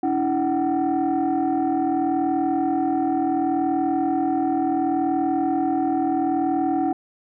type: tone cluster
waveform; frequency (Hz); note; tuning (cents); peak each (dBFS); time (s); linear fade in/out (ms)
sine; 285.7 / 326.4 / 749; D4 / E4 / F#5; -48 / -17 / +21; -22; 0.03-6.93; 5
effects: tanh soft clip ceiling -14 dBFS